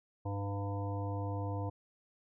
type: harmonic tone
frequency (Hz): 100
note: G2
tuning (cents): +35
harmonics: 1 / 3 / 5 / 7 / 9 / 10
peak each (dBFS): -35 / -43 / -44 / -46 / -46 / -50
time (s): 0.25-1.7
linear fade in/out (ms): 10
effects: none